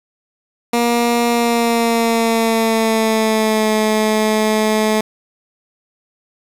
15% pulse tone with pitch glide, 236.9 to 216 Hz, A#3 to A3, +28 to -32 cents, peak -7 dBFS, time 0.73-5.01 s, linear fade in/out 5 ms, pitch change -160 cents, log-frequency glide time 1.28-3.72 s, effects resampled to 32000 Hz + 7-bit

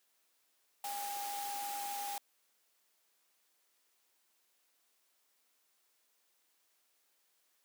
sine tone in noise, 810 Hz, G#5, 43 cents flat, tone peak -39 dBFS, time 0.84-2.18 s, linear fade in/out 2 ms, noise white, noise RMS -44 dBFS, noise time 0.84-2.18 s, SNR +2 dB, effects white hiss -75 dBFS RMS until 7.64 s + high-pass 300 Hz 12 dB/octave

